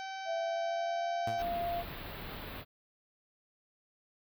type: harmonic tone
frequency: 770 Hz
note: G5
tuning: 31 cents flat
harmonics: 1 / 2 / 3 / 4 / 5 / 6 / 7 / 8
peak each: -40 / -46 / -50 / -52 / -54 / -56 / -57 / -58 dBFS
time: 0-1.42 s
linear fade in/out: 0 ms
type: tone with pitch glide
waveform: sine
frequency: 667 to 689.7 Hz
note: E5 to F5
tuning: +20 to -22 cents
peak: -32 dBFS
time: 0.25-1.84 s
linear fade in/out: 50 ms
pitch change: +58 cents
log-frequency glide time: 0.36-1.19 s
type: tone with exponential decay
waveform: sawtooth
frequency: 111.2 Hz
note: A2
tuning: 19 cents sharp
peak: -32 dBFS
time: 1.27-1.52 s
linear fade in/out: 5 ms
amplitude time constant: 53 ms
type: band-stop noise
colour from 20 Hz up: pink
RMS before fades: -43 dBFS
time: 1.37-2.65 s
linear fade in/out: 50 ms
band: 4200 to 13000 Hz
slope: 48 dB/octave
effects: none